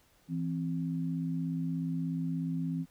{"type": "tone pair together", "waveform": "sine", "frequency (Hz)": [165.64, 262.4], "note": ["E3", "C4"], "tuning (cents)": [9, 5], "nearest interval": "minor sixth", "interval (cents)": 796, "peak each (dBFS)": [-32, -35], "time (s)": [0.28, 2.86], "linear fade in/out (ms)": 50, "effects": ["pink hiss -66 dBFS RMS until 2.9 s"]}